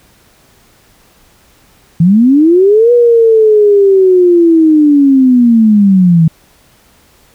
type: linear two-way sweep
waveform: sine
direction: up then down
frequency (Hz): 157.7 to 485.9 to 157.7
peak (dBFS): -3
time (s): 2-6.28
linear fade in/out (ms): 5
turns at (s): 2.92
effects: pink hiss -47 dBFS RMS until 7.34 s